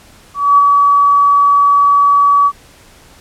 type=tone with ADSR envelope; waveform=sine; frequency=1140 Hz; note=C#6; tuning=48 cents sharp; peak=-3 dBFS; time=0.34-2.52 s; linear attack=240 ms; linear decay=21 ms; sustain=-3 dB; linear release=57 ms; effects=pink hiss -43 dBFS RMS until 3.2 s + low-pass 12000 Hz 12 dB/octave